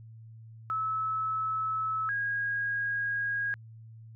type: tone pair in turn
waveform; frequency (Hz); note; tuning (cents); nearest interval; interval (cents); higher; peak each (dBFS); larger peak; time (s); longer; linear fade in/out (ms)
sine; 1300 / 1638.3; E6 / G#6; -24 / -24; major third; 400; second; -28; neither; 0.7-2.09 / 2.09-3.54; second; 0
effects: added 112 Hz sine -46 dBFS peak until 4.15 s